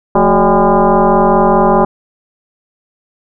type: tone with frequency modulation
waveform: sine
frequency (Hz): 220.4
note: A3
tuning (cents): +3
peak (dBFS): -6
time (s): 0.15-1.85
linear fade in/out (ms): 5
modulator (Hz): 198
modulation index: 4.4
effects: none